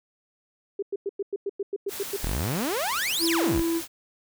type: tone bursts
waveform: sine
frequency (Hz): 398.5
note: G4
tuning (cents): +28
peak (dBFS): -25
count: 11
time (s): 0.79-2.165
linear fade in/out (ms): 5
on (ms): 35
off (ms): 99
type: noise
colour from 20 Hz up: white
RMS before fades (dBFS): -36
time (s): 1.88-3.88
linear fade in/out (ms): 50
type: exponential two-way sweep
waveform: sawtooth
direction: up then down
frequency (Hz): 33.44 to 5420 to 33.44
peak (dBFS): -22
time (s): 2.23-3.62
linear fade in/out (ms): 10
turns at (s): 3.25
type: tone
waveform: triangle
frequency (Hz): 332.7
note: E4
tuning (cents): +16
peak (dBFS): -21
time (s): 3.19-3.82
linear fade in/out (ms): 50
effects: none